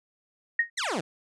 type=tone with exponential decay; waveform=sine; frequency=1864.7 Hz; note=A#6; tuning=in tune; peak=-16 dBFS; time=0.59-0.7 s; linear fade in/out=5 ms; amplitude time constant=23 ms
type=exponential sweep; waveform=15% pulse; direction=down; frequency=2197 to 141.1 Hz; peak=-21 dBFS; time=0.77-1.01 s; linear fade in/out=10 ms
effects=resampled to 22050 Hz